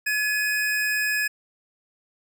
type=tone pair together; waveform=square; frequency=1701 / 2502 Hz; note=G#6 / D#7; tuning=+41 / +9 cents; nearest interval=perfect fifth; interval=668 cents; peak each=-24 / -28 dBFS; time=0.06-1.28 s; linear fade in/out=10 ms; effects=none